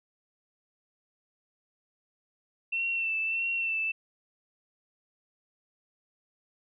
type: tone with vibrato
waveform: sine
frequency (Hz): 2687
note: E7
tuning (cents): +33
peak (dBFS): -27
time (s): 2.72-3.92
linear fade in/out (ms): 10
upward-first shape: sine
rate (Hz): 1.6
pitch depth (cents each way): 32
effects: none